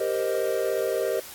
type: chord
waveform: triangle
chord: C minor seventh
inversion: second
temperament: equal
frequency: 392 / 466.2 / 523.3 / 622.3 Hz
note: G4 / Bb4 / C5 / Eb5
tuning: 0 / 0 / 0 / 0 cents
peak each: -27 dBFS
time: 0-1.2 s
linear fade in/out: 5 ms
effects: white hiss -42 dBFS RMS until 1.34 s + AAC 64 kbps